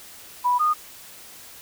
sine tone pair in turn, 984 / 1227.6 Hz, B5 / D#6, -7 / -24 cents, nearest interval major third, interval 383 cents, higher second, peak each -17 dBFS, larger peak neither, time 0.44-0.59 / 0.59-0.74 s, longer neither, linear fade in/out 20 ms, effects white hiss -44 dBFS RMS until 1.61 s

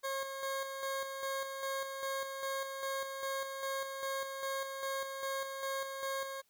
20% pulse tone with tremolo, 541 Hz, C#5, 42 cents flat, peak -30 dBFS, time 0.03-6.42 s, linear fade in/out 20 ms, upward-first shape square, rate 2.5 Hz, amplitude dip 45%, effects white hiss -74 dBFS RMS until 6.49 s

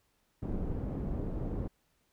pink low-pass noise, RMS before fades -35 dBFS, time 0.42-1.68 s, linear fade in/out 10 ms, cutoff 390 Hz, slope 12 dB/octave, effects pink hiss -74 dBFS RMS until 2.12 s

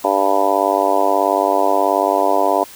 harmonic tone, 98.5 Hz, G2, 9 cents sharp, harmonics 3 / 4 / 5 / 6 / 7 / 8 / 9 / 10, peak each -24 / -22 / -24 / -20 / -18 / -24 / -21 / -21 dBFS, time 0.04-2.64 s, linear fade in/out 5 ms, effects white hiss -39 dBFS RMS until 2.75 s

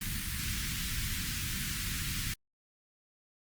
pink band-stop noise, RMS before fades -35 dBFS, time 0.01-2.34 s, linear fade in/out 5 ms, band 220 to 1600 Hz, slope 24 dB/octave, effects Opus 32 kbps

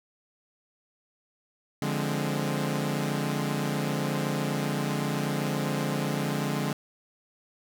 sawtooth chord, D half-diminished seventh, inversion none, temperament equal, 146.83 / 174.61 / 207.7 / 261.6 Hz, D3 / F3 / Ab3 / C4, 0 / 0 / 0 / 0 cents, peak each -26 / -31 / -28 / -31 dBFS, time 1.82-6.73 s, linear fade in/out 2 ms, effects none

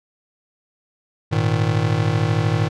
square chord, Ab suspended second, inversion none, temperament just, 103.83 / 116.8 / 155.74 Hz, Ab2 / Bb2 / Eb3, 0 / +4 / +2 cents, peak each -22 dBFS, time 1.31-2.69 s, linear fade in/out 20 ms, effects low-pass 5000 Hz 12 dB/octave

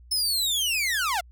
sawtooth linear sweep, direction down, 5274 to 657 Hz, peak -20 dBFS, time 0.11-1.21 s, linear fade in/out 10 ms, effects added 60 Hz sine -47 dBFS peak until 1.31 s

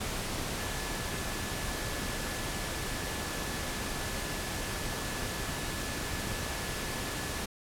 sine tone in noise, 1724 Hz, A6, 36 cents flat, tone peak -45 dBFS, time 0.58-7.43 s, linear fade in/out 10 ms, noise pink, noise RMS -35 dBFS, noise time 0-7.46 s, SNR -13 dB, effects low-pass 12000 Hz 12 dB/octave

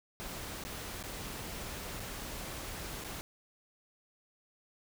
pink noise with dropouts, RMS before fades -42 dBFS, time 0.2-3.21 s, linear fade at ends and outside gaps 0 ms, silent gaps 0.638-0.65 / 1.027-1.038 / 1.997-2.002 / 3.04-3.045 s, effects none

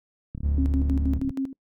click train, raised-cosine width 5 ms, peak -22 dBFS, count 35, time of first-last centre 0.35-1.305 s, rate 35.6 Hz
triangle tone, 71.6 Hz, D2, 43 cents flat, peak -20 dBFS, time 0.43-1.19 s, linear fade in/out 20 ms
sine tone with tremolo, 268.7 Hz, C4, 46 cents sharp, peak -23 dBFS, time 0.58-1.53 s, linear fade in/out 2 ms, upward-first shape square, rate 6.3 Hz, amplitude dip 75%
effects noise-tail reverb RT60 0.1 s tail -24 dB re dry

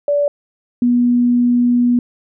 sine tone pair in turn, 578 / 243 Hz, D5 / B3, -28 / -28 cents, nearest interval octave + minor third, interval 1500 cents, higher first, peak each -12 / -10 dBFS, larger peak second, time 0.08-0.28 / 0.82-1.99 s, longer second, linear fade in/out 2 ms, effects none

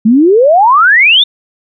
sine exponential sweep, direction up, 207.7 to 3677 Hz, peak -3 dBFS, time 0.05-1.24 s, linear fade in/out 10 ms, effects none

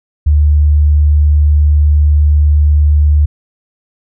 sine tone, 74.3 Hz, D2, 21 cents sharp, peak -5 dBFS, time 0.26-3.26 s, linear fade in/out 10 ms, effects none

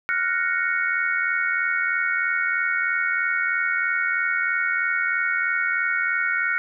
sine chord, Gb major seventh, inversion third, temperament equal, 1396.9 / 1480 / 1864.7 / 2217 Hz, F6 / Gb6 / Bb6 / Db7, 0 / 0 / 0 / 0 cents, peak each -26 / -25 / -27 / -26 dBFS, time 0.09-6.58 s, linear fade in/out 0 ms, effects none

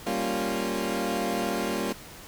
20% pulse chord, G half-diminished seventh, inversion none, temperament equal, 196 / 233.1 / 277.2 / 349.2 Hz, G3 / Bb3 / Db4 / F4, 0 / 0 / 0 / 0 cents, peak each -27 / -27 / -29 / -27 dBFS, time 0.06-1.93 s, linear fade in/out 10 ms, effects pink hiss -45 dBFS RMS until 2.27 s

